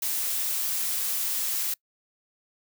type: noise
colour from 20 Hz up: blue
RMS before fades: -28 dBFS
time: 0.02-1.74 s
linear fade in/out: 5 ms
effects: noise-tail reverb RT60 0.1 s tail -25 dB re dry